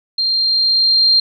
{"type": "tone with level ramp", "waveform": "sine", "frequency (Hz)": 4186, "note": "C8", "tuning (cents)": 0, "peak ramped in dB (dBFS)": [-14, -8], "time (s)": [0.18, 1.2], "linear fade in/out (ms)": 5, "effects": []}